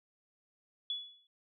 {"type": "tone with exponential decay", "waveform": "sine", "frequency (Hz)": 3410, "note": "G#7", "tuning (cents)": 45, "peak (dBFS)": -31, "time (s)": [0.9, 1.27], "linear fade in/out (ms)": 2, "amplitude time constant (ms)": 80, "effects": []}